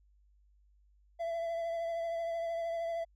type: tone with vibrato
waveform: triangle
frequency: 670 Hz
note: E5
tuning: 28 cents sharp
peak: -31 dBFS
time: 1.19-3.05 s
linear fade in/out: 20 ms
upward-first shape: triangle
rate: 13 Hz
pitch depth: 25 cents each way
effects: added 50 Hz sine -63 dBFS peak until 3.15 s